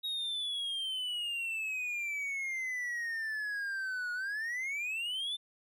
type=exponential two-way sweep; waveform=triangle; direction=down then up; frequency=3800 to 1445 to 3584 Hz; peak=-32 dBFS; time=0.03-5.37 s; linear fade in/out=20 ms; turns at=4.13 s; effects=none